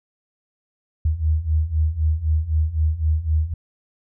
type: beating tone pair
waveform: sine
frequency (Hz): 76 / 79.9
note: D#2 / D#2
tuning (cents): -40 / +47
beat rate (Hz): 3.9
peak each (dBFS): -22 / -19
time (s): 1.05-3.54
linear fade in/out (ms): 5
effects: none